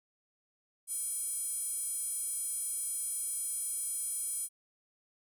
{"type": "tone with high-pass filter", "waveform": "square", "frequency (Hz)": 462, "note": "A#4", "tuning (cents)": -16, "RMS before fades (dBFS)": -36, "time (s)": [0.87, 4.49], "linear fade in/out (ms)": 50, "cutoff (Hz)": 9400, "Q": 7.4, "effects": []}